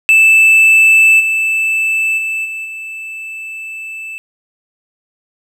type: tone with level steps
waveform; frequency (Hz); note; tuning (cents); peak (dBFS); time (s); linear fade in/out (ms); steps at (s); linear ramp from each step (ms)
triangle; 2637; E7; 0; -3 / -10 / -14 / -19 / -22; 0.09-4.18; 0; 1.19 / 2.17 / 2.44 / 2.64; 20
effects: none